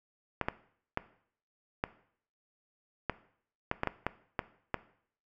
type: clicks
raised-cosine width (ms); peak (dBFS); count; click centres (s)
0.5; -14; 11; 0.413 / 0.485 / 0.974 / 1.839 / 3.097 / 3.714 / 3.834 / 3.873 / 4.066 / 4.392 / 4.743
effects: noise-tail reverb RT60 0.6 s tail -17 dB re dry